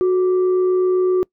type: tone with frequency modulation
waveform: sine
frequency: 367.6 Hz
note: F#4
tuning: 11 cents flat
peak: -13 dBFS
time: 0.01-1.23 s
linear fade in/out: 0 ms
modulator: 803 Hz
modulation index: 0.2
effects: noise-tail reverb RT60 0.1 s tail -24 dB re dry

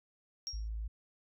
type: tone with exponential decay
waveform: sine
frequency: 5588 Hz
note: F8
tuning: in tune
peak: -33 dBFS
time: 0.47-0.68 s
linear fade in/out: 0 ms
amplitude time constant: 45 ms
type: tone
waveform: sine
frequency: 54.3 Hz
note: A1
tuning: 22 cents flat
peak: -35 dBFS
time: 0.53-0.88 s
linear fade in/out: 10 ms
effects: tanh soft clip ceiling -30 dBFS

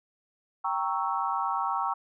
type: chord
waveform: sine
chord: G diminished seventh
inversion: none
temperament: equal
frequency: 784 / 932.3 / 1108.7 / 1318.5 Hz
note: G5 / Bb5 / Db6 / Fb6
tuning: 0 / 0 / 0 / 0 cents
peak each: -32 / -31 / -31 / -33 dBFS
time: 0.64-1.94 s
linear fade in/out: 10 ms
effects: none

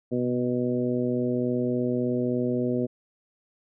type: harmonic tone with a mistuned harmonic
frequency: 123.47 Hz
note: B2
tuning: in tune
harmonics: 1 / 2 / 3 / 4 / 5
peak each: -32 / -26 / -29 / -31 / -35 dBFS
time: 0.11-2.87 s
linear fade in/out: 20 ms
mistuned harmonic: 1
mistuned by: +31 cents
effects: none

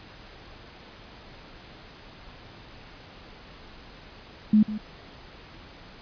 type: tone with echo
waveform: sine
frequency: 213.2 Hz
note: G#3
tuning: 46 cents sharp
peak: -14 dBFS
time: 4.53-4.63 s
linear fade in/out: 5 ms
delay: 150 ms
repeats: 1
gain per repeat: -14 dB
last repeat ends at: 4.78 s
effects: pink hiss -47 dBFS RMS until 6.01 s + resampled to 11025 Hz

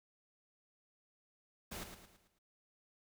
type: noise with echo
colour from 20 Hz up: pink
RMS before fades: -45 dBFS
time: 1.71-1.84 s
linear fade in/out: 10 ms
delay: 110 ms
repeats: 5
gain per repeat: -7 dB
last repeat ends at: 2.39 s
effects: none

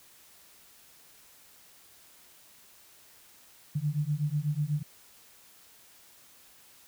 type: beating tone pair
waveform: sine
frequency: 144.6 / 152.7 Hz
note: D3 / D#3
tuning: -27 / -32 cents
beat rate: 8.1 Hz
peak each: -30 dBFS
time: 3.75-4.83 s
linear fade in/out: 10 ms
effects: white hiss -57 dBFS RMS until 6.87 s

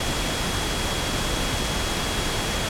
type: tone in noise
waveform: sine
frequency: 3322 Hz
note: G#7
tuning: in tune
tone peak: -34 dBFS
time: 0-2.69 s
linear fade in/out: 5 ms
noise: pink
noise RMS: -25 dBFS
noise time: 0-2.69 s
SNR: -12 dB
effects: low-pass 9000 Hz 12 dB/octave

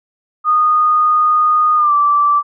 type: tone with pitch glide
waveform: sine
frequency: 1232 to 1165.5 Hz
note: D#6 to D6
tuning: -17 to -14 cents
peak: -9 dBFS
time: 0.44-2.43 s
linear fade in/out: 50 ms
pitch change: -97 cents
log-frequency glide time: 1.76-1.93 s
effects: none

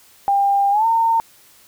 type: tone with pitch glide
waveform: sine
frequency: 798 to 911.4 Hz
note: G5 to A#5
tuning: +31 to -39 cents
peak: -13 dBFS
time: 0.28-1.2 s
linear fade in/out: 0 ms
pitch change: +230 cents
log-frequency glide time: 0.71-0.86 s
effects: white hiss -50 dBFS RMS until 1.67 s

